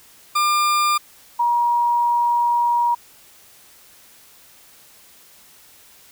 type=tone pair in turn; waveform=40% pulse / sine; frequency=1200 / 952.4 Hz; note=D6 / A#5; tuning=+37 / +37 cents; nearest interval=major third; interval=400 cents; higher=first; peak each=-15 dBFS; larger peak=neither; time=0.35-0.98 / 1.39-2.95 s; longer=second; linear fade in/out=10 ms; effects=white hiss -49 dBFS RMS until 6.11 s